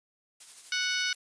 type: noise with tremolo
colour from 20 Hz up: blue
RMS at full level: -44 dBFS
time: 0.4-1.15 s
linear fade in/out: 5 ms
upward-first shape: triangle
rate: 12 Hz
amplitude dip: 50%
type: harmonic tone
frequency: 739 Hz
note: F#5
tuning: 2 cents flat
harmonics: 2 / 3 / 4 / 5 / 6 / 7 / 8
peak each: -32 / -34 / -35 / -36 / -37 / -37 / -38 dBFS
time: 0.72-1.13 s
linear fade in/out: 2 ms
effects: resampled to 22050 Hz